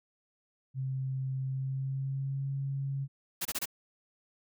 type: tone with pitch glide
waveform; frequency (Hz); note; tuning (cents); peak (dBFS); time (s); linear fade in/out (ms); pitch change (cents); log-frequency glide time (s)
sine; 132.4 to 137.31; C3 to C#3; +21 to -16; -31; 0.74-3.08; 50; +63; 1.44-2.49
type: noise bursts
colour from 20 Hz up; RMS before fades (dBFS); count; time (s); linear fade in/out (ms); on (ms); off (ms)
white; -33; 4; 3.41-3.657; 10; 43; 25
effects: none